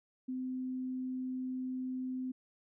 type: tone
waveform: sine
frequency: 256.7 Hz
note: C4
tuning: 33 cents flat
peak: -35 dBFS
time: 0.28-2.32 s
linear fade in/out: 10 ms
effects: none